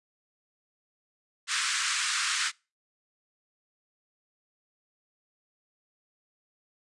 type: band-pass noise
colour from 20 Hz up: pink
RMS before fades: -29 dBFS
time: 1.47-2.52 s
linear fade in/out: 50 ms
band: 1200 to 9000 Hz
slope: 48 dB/octave
effects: noise-tail reverb RT60 0.3 s tail -25 dB re dry + resampled to 24000 Hz